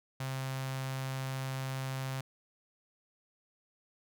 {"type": "tone with notch filter", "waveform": "sawtooth", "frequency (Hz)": 132.9, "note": "C3", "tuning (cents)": 27, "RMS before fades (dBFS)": -37, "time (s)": [0.2, 2.21], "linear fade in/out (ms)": 5, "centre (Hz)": 330, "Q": 0.78, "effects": []}